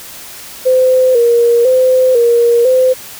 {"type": "tone with vibrato", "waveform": "sine", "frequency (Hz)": 492.2, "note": "B4", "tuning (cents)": -6, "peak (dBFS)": -6, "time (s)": [0.65, 2.94], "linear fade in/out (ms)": 20, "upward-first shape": "square", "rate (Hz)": 1, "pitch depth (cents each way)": 73, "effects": ["white hiss -31 dBFS RMS until 3.19 s"]}